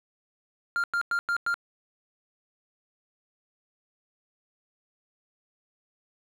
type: tone bursts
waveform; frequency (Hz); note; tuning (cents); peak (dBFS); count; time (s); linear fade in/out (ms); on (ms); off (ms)
triangle; 1396.9; F6; 0; -22; 5; 0.76-1.542; 0; 78; 98
effects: none